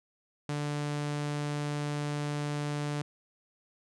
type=tone; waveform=sawtooth; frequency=146.83 Hz; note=D3; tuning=in tune; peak=-27 dBFS; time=0.49-3.02 s; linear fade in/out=2 ms; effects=resampled to 22050 Hz